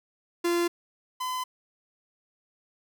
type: tone pair in turn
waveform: 45% pulse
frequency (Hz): 345.1 / 1015.2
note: F4 / B5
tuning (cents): -21 / +47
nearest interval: octave + perfect fifth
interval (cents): 1868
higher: second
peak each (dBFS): -23 / -29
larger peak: first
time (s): 0.44-0.68 / 1.2-1.44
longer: neither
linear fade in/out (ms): 10
effects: none